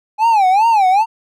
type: tone with vibrato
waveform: triangle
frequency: 827 Hz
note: G#5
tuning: 8 cents flat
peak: -7 dBFS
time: 0.18-1.06 s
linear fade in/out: 50 ms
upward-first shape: sine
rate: 2.5 Hz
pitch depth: 200 cents each way
effects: none